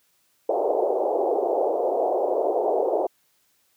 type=band-pass noise; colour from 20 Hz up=pink; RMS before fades=-23 dBFS; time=0.49-3.07 s; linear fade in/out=5 ms; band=370 to 790 Hz; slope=48 dB/octave; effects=white hiss -66 dBFS RMS until 3.76 s + high-pass 60 Hz 12 dB/octave